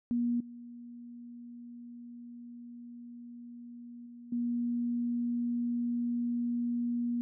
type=tone with level steps; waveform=sine; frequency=239.2 Hz; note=A#3; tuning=45 cents sharp; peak=-27 / -44 / -46 / -29 dBFS; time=0.11-7.21 s; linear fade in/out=0 ms; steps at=0.4 / 4.06 / 4.32 s; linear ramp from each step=5 ms; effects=none